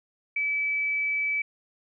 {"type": "tone", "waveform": "sine", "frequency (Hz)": 2300, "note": "D7", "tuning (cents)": -37, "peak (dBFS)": -24, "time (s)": [0.36, 1.42], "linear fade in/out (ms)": 5, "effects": []}